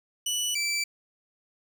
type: tone pair in turn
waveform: 20% pulse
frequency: 2960 / 2328 Hz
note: F#7 / D7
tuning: 0 / -16 cents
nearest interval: major third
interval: 416 cents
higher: first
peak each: -21 dBFS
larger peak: neither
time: 0.26-0.55 / 0.55-0.84 s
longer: neither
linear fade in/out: 5 ms
effects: none